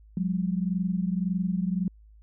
sine tone pair together, 179.5 / 201.3 Hz, F3 / G3, +48 / +46 cents, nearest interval major second, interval 198 cents, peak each -26 / -29 dBFS, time 0.17-1.88 s, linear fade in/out 2 ms, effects added 53 Hz sine -50 dBFS peak until 2.22 s

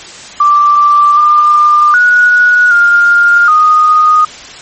sine tone with pitch steps, 1174 / 1198 / 1460 / 1408 / 1237 Hz, D6 / D6 / F#6 / F6 / D#6, -1 / +34 / -24 / +14 / -10 cents, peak -3 dBFS, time 0.4-4.25 s, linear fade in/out 5 ms, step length 770 ms, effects white hiss -29 dBFS RMS until 4.61 s + MP3 32 kbps

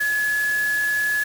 sine tone in noise, 1700 Hz, G#6, 40 cents sharp, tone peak -19 dBFS, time 0-1.24 s, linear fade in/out 10 ms, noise white, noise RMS -34 dBFS, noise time 0-1.24 s, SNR +12 dB, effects none

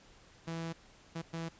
sawtooth tone bursts at uneven times, 165.1 Hz, E3, 3 cents sharp, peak -33 dBFS, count 3, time 0.47-0.73 / 1.15-1.22 / 1.33-1.49 s, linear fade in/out 10 ms, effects pink hiss -60 dBFS RMS until 1.59 s + resampled to 16000 Hz

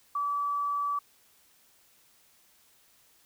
sine tone, 1151 Hz, D6, 35 cents flat, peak -27 dBFS, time 0.15-0.99 s, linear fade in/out 5 ms, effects white hiss -63 dBFS RMS until 3.25 s

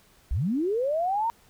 sine linear sweep, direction up, 46.25 to 940 Hz, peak -23 dBFS, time 0.31-1.3 s, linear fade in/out 0 ms, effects pink hiss -59 dBFS RMS until 1.49 s

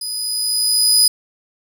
25% pulse tone with level ramp, 4978 Hz, D#8, in tune, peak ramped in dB -19 to -4 dBFS, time 0.01-1.08 s, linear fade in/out 5 ms, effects none

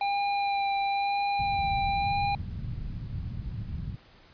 square tone with vibrato, 800 Hz, G5, 35 cents sharp, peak -26 dBFS, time 0.01-2.35 s, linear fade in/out 2 ms, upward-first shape sine, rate 1 Hz, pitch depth 14 cents each way
white low-pass noise, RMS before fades -35 dBFS, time 1.39-3.96 s, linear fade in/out 10 ms, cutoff 150 Hz, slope 24 dB/octave
effects pink hiss -56 dBFS RMS until 4.33 s + resampled to 11025 Hz

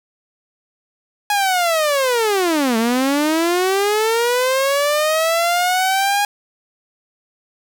sawtooth linear two-way sweep, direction down then up, 835 to 220 to 823 Hz, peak -11 dBFS, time 1.3-6.25 s, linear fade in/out 2 ms, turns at 2.77 s, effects none

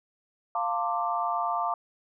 sine chord, D minor seventh, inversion first, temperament equal with one note detuned, 698.5 / 896.4 / 1046.5 / 1174.7 Hz, F5 / A5 / C6 / D6, 0 / +32 / 0 / 0 cents, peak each -30 / -31 / -35 / -30 dBFS, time 0.55-1.74 s, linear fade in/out 2 ms, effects none

